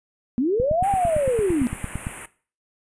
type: linear two-way sweep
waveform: sine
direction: up then down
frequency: 228.4 to 814 to 228.4 Hz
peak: -18 dBFS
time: 0.38-1.67 s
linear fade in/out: 0 ms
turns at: 0.89 s
type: click train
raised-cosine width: 5 ms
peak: -15 dBFS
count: 14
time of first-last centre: 0.6-2.069 s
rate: 8.85 Hz
type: band-stop noise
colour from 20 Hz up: white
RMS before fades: -33 dBFS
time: 0.83-2.26 s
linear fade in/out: 5 ms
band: 2700 to 8800 Hz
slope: 48 dB/octave
effects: noise-tail reverb RT60 0.4 s tail -17 dB re dry + resampled to 22050 Hz